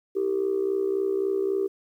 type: tone with amplitude modulation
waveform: sine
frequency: 390 Hz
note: G4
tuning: 9 cents flat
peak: -18 dBFS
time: 0.15-1.68 s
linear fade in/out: 20 ms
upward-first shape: sine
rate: 63.7 Hz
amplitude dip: 80%
effects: tanh soft clip ceiling -16 dBFS + 10-bit